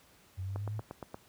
sine exponential sweep, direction up, 91.9 to 110 Hz, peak -34 dBFS, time 0.37-0.81 s, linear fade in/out 20 ms
click train, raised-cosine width 1 ms, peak -26 dBFS, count 6, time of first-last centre 0.56-1.144 s, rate 8.56 Hz
effects pink hiss -62 dBFS RMS until 1.28 s + high-pass 60 Hz 12 dB/octave

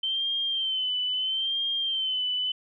sine tone with vibrato, 3100 Hz, G7, 20 cents flat, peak -25 dBFS, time 0.03-2.52 s, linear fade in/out 5 ms, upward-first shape sine, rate 0.76 Hz, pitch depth 63 cents each way, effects none

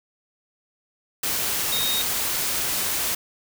sine tone in noise, 3729 Hz, A#7, in tune, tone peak -24 dBFS, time 1.72-2.02 s, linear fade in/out 5 ms, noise white, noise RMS -25 dBFS, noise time 1.23-3.15 s, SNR -2 dB, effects none

